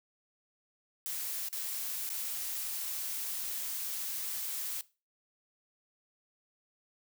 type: noise with dropouts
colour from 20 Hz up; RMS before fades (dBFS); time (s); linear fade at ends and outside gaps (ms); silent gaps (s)
blue; -37; 1.06-4.81; 0; 1.486-1.528 / 2.091-2.101
effects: noise-tail reverb RT60 0.3 s tail -19 dB re dry